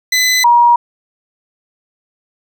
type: tone pair in turn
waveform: 20% pulse / sine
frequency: 2012 / 952.8 Hz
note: B6 / A#5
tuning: +32 / +38 cents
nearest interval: octave + minor second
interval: 1294 cents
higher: first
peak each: -5 dBFS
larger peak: neither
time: 0.12-0.44 / 0.44-0.76 s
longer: neither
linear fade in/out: 5 ms
effects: none